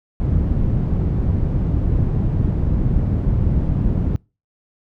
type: low-pass noise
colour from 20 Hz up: white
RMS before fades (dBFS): -18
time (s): 0.2-4.16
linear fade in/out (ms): 0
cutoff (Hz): 120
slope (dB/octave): 12
effects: noise-tail reverb RT60 0.3 s tail -26 dB re dry